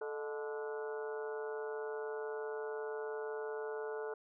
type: harmonic tone with a mistuned harmonic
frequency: 145.7 Hz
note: D3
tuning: 13 cents flat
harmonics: 3 / 4 / 5 / 6 / 7 / 8 / 9 / 10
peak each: -39 / -48 / -54 / -50 / -54 / -57 / -56 / -50 dBFS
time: 0.01-4.14 s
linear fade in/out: 5 ms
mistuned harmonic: 4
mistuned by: +86 cents
effects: none